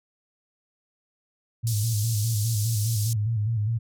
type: tone with vibrato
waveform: sine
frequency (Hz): 109.8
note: A2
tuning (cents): -3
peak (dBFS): -22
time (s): 1.63-3.79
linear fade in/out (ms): 20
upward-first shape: square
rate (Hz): 4.9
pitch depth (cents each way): 83
type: band-pass noise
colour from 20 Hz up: pink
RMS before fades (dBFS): -34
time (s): 1.67-3.13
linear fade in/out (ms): 0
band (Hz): 4900 to 14000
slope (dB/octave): 24
effects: none